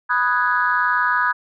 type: chord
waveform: sine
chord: G# minor seventh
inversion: first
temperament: equal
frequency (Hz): 987.8 / 1244.5 / 1480 / 1661.2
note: B5 / D#6 / F#6 / G#6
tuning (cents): 0 / 0 / 0 / 0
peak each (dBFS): -21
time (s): 0.09-1.33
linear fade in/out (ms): 20
effects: tanh soft clip ceiling -6 dBFS